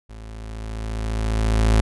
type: tone with level ramp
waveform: 35% pulse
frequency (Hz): 54.6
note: A1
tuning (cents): -13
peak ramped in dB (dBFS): -35 to -11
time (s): 0.09-1.81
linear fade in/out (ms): 10
effects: resampled to 24000 Hz